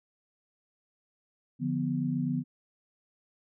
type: chord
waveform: sine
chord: B diminished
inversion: first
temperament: equal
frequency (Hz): 146.83 / 174.61 / 246.9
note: D3 / F3 / B3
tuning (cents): 0 / 0 / 0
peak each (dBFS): -32 / -33 / -30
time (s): 1.59-2.44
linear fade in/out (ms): 50
effects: none